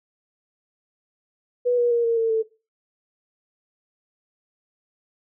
sine tone with pitch steps, 490 / 480.5 / 471.1 / 462 / 453 / 444.2 Hz, B4 / B4 / A#4 / A#4 / A#4 / A4, -14 / -48 / +18 / -16 / -50 / +16 cents, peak -17 dBFS, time 1.65-2.43 s, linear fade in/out 20 ms, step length 130 ms, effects noise-tail reverb RT60 0.3 s tail -18 dB re dry

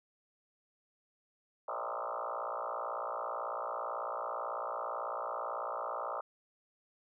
sine tone with frequency modulation, 918 Hz, A#5, 27 cents flat, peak -35 dBFS, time 1.68-6.21 s, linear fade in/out 5 ms, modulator 58.1 Hz, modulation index 6.8, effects none

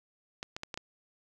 clicks, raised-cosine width 0.2 ms, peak -20 dBFS, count 5, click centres 0.429 / 0.565 / 0.634 / 0.742 / 0.775 s, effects none

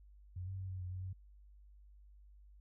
sine tone with pitch steps, 90.5 / 95.3 / 94.7 / 93.1 / 90.3 / 92.3 / 93.5 Hz, F#2 / G2 / F#2 / F#2 / F#2 / F#2 / F#2, -38 / -48 / +41 / +11 / -42 / -4 / +19 cents, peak -40 dBFS, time 0.36-1.13 s, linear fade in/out 5 ms, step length 110 ms, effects added 50 Hz sine -57 dBFS peak until 2.6 s

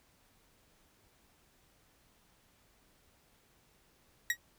40% pulse tone with exponential decay, 1900 Hz, A#6, 33 cents sharp, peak -23 dBFS, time 4.3-4.37 s, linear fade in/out 2 ms, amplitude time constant 15 ms, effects pink hiss -68 dBFS RMS until 4.58 s

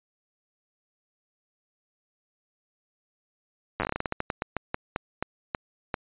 slowing click train, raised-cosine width 0.5 ms, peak -12 dBFS, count 21, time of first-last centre 3.8-5.942 s, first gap 9 ms, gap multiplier 1.22, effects resampled to 8000 Hz

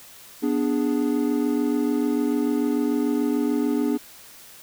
triangle chord, G# diminished, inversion first, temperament equal, 246.9 / 293.7 / 415.3 Hz, B3 / D4 / G#4, 0 / 0 / 0 cents, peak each -22 / -21 / -26 dBFS, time 0.42-3.98 s, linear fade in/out 20 ms, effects white hiss -46 dBFS RMS until 4.62 s

